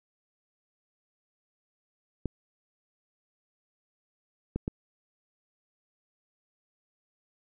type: clicks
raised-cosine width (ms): 3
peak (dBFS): -17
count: 3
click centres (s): 2.257 / 4.56 / 4.679
effects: none